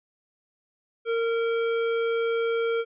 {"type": "tone with hard clipping", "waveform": "sine", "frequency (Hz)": 460.1, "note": "A#4", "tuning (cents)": -23, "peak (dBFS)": -25, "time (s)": [1.05, 2.85], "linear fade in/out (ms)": 50, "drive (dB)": 18, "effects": ["resampled to 8000 Hz"]}